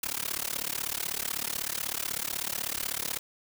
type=noise with amplitude modulation; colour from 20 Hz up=white; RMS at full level=-29 dBFS; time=0.03-3.19 s; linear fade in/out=5 ms; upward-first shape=sine; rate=36.1 Hz; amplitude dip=100%; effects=none